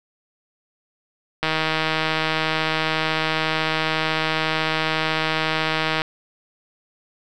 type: click train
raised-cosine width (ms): 0.3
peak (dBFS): -5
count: 726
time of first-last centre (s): 1.43-6.019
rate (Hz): 158
effects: none